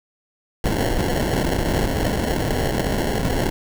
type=noise with sample-and-hold; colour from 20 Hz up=pink; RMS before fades=-21 dBFS; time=0.64-3.5 s; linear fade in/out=2 ms; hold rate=1225 Hz; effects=none